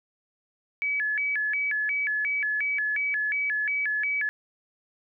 sine tone with vibrato, 1975.5 Hz, B6, in tune, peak -24 dBFS, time 0.82-4.29 s, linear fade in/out 0 ms, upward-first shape square, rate 2.8 Hz, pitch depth 250 cents each way, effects none

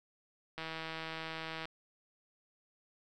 click train, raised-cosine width 0.3 ms, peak -25 dBFS, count 174, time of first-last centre 0.58-1.655 s, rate 161 Hz, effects none

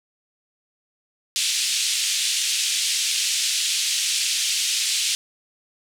pink band-pass noise, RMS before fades -23 dBFS, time 1.36-5.15 s, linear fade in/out 0 ms, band 2800 to 9100 Hz, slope 24 dB/octave, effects none

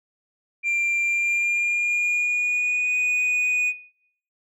sine tone with pitch glide, 2375 to 2476 Hz, D7 to D#7, +19 to -9 cents, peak -17 dBFS, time 0.63-3.73 s, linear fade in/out 50 ms, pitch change +72 cents, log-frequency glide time 1.02-2.93 s, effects noise-tail reverb RT60 0.7 s tail -21 dB re dry + tanh soft clip ceiling -19 dBFS

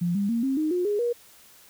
sine tone with pitch steps, 173.8 / 200.8 / 232 / 268 / 309.7 / 357.8 / 413.4 / 477.6 Hz, F3 / G3 / A#3 / C4 / D#4 / F4 / G#4 / A#4, -8 / +42 / -8 / +42 / -8 / +42 / -8 / +42 cents, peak -22 dBFS, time 0.01-1.13 s, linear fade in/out 10 ms, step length 140 ms, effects white hiss -53 dBFS RMS until 1.69 s

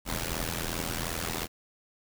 pink noise with amplitude modulation, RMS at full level -29 dBFS, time 0.05-1.48 s, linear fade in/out 50 ms, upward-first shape sine, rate 82.7 Hz, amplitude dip 90%, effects none

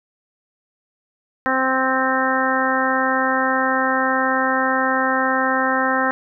harmonic tone, 261.7 Hz, C4, in tune, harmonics 1 / 2 / 3 / 4 / 5 / 6 / 7, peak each -24 / -24 / -24 / -24 / -24 / -24 / -24 dBFS, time 1.46-6.11 s, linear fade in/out 0 ms, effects none

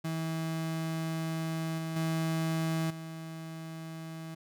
35% pulse tone with level steps, 161.8 Hz, E3, 32 cents flat, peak -30 / -32 / -27 / -38 dBFS, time 0.04-4.35 s, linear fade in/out 10 ms, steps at 1.78 / 1.96 / 2.9 s, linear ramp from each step 5 ms, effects none

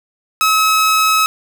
sawtooth tone, 1285 Hz, E6, 45 cents flat, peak -7 dBFS, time 0.41-1.26 s, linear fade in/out 0 ms, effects none

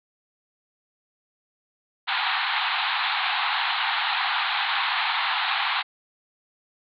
pink band-pass noise, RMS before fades -25 dBFS, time 2.07-5.83 s, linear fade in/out 20 ms, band 750 to 4200 Hz, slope 96 dB/octave, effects none

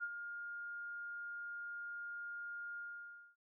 sine tone with ADSR envelope, 1414 Hz, F6, 21 cents sharp, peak -36 dBFS, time 0-3.36 s, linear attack 33 ms, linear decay 48 ms, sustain -7 dB, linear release 580 ms, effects none

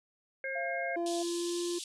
harmonic tone, 536 Hz, C5, 42 cents sharp, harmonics 1 / 3 / 4, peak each -38 / -38 / -38 dBFS, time 0.44-0.96 s, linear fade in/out 2 ms
sine tone, 684 Hz, F5, 36 cents flat, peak -35 dBFS, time 0.55-1.23 s, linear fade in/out 10 ms
triangle tone with pitch glide, 342 to 347.6 Hz, F4 to F4, -36 to -8 cents, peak -30 dBFS, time 0.96-1.79 s, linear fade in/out 10 ms, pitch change +28 cents, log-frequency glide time 1.18-1.62 s
pink band-pass noise, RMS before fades -42 dBFS, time 1.06-1.84 s, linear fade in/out 2 ms, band 3000 to 10000 Hz, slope 48 dB/octave
effects none

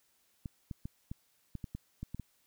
clicks, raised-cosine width 5 ms, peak -27 dBFS, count 10, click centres 0.458 / 0.712 / 0.855 / 1.115 / 1.553 / 1.642 / 1.75 / 2.03 / 2.146 / 2.197 s, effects white hiss -72 dBFS RMS until 2.46 s

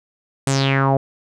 sawtooth tone with low-pass filter sweep, 136.2 Hz, C#3, 30 cents flat, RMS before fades -17 dBFS, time 0.47-0.97 s, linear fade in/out 2 ms, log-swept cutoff 9200 to 590 Hz, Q 5.2, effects none

